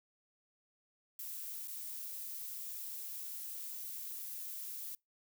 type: noise with dropouts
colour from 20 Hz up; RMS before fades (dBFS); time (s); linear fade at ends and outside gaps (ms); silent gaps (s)
violet; -44; 1.19-4.95; 2; 1.675-1.68
effects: noise-tail reverb RT60 0.2 s tail -26 dB re dry